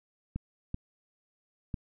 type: clicks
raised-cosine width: 5 ms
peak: -21 dBFS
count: 3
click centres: 0.36 / 0.744 / 1.742 s
effects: none